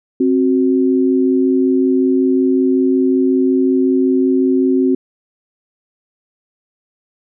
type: tone pair together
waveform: sine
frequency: 264.4 / 369.8 Hz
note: C4 / F#4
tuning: +18 / -1 cents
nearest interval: tritone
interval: 581 cents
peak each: -12 / -15 dBFS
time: 0.2-4.95 s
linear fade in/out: 5 ms
effects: none